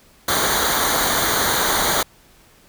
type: noise with comb filter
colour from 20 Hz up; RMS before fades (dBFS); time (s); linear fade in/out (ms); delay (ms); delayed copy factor
pink; -19; 0.28-2.03; 5; 0.38; -0.8
effects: pink hiss -52 dBFS RMS until 2.68 s